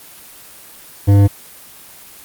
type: tone with hard clipping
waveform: triangle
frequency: 100.3 Hz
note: G2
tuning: 40 cents sharp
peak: -8 dBFS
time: 1.07-1.28 s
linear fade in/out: 20 ms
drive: 16 dB
effects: white hiss -39 dBFS RMS until 2.24 s + Opus 24 kbps

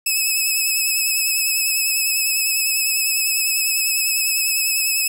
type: tone with vibrato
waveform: 10% pulse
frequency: 2584 Hz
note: E7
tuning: 35 cents flat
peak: -9 dBFS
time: 0.06-5.08 s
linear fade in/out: 5 ms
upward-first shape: sine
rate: 10 Hz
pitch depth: 30 cents each way
effects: none

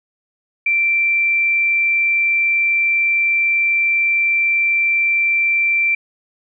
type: tone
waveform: sine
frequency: 2349 Hz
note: D7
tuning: in tune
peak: -13 dBFS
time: 0.66-5.95 s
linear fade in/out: 5 ms
effects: none

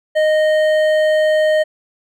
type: tone with hard clipping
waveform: triangle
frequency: 619 Hz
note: D#5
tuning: 9 cents flat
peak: -13 dBFS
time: 0.15-1.64 s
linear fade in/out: 20 ms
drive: 13 dB
effects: none

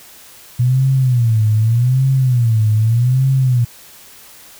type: tone with vibrato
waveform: sine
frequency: 120 Hz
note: B2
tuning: 49 cents flat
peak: -10 dBFS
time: 0.59-3.65 s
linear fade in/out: 10 ms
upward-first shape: sine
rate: 0.83 Hz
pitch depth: 190 cents each way
effects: white hiss -41 dBFS RMS until 4.59 s

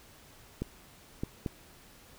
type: clicks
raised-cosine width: 3 ms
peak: -19 dBFS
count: 3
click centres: 0.62 / 1.235 / 1.462 s
effects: pink hiss -56 dBFS RMS until 2.18 s

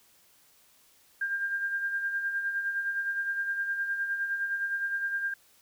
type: tone with tremolo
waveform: sine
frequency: 1599 Hz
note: G6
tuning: 34 cents sharp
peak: -26 dBFS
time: 1.21-5.34 s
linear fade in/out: 5 ms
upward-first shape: sine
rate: 9.7 Hz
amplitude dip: 50%
effects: white hiss -62 dBFS RMS until 5.61 s

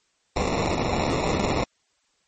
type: noise with sample-and-hold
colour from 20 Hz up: blue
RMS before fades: -24 dBFS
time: 0.36-1.64 s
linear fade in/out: 2 ms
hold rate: 1575 Hz
effects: white hiss -68 dBFS RMS until 2.27 s + MP3 32 kbps

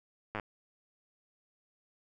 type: slowing click train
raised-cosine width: 0.5 ms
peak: -21 dBFS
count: 6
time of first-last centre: 0.35-0.398 s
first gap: 9 ms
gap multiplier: 1.03
effects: none

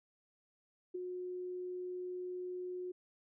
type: tone with ADSR envelope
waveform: sine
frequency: 362.5 Hz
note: F#4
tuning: 35 cents flat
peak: -35 dBFS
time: 0.94-2.92 s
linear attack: 12 ms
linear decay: 10 ms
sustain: -4 dB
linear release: 10 ms
effects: none

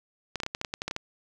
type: clicks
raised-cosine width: 0.2 ms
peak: -14 dBFS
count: 12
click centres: 0.357 / 0.402 / 0.434 / 0.464 / 0.549 / 0.614 / 0.648 / 0.739 / 0.819 / 0.88 / 0.911 / 0.964 s
effects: none

